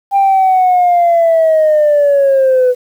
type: linear sweep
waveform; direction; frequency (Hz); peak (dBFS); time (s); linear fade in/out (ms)
sine; down; 798 to 494; -5; 0.11-2.75; 50
effects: tanh soft clip ceiling -4 dBFS + 7-bit